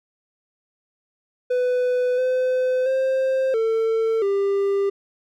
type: tone with pitch steps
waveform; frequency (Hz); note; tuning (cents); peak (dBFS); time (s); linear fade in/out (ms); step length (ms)
triangle; 498.5 / 510 / 527 / 448.5 / 397.3; B4 / C5 / C5 / A4 / G4; +16 / -44 / +12 / +33 / +23; -16; 1.5-4.9; 10; 680
effects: none